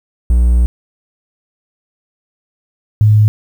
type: tone pair in turn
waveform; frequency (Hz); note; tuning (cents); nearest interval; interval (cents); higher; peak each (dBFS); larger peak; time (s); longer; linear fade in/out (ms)
triangle / sine; 60 / 106.51; B1 / G#2; -49 / +44; minor seventh; 993; second; -5; neither; 0.3-0.66 / 3.01-3.28; first; 0
effects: 7-bit